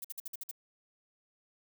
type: noise bursts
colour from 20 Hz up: violet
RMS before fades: -40 dBFS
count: 7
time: 0.02-0.513 s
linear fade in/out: 5 ms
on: 25 ms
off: 53 ms
effects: none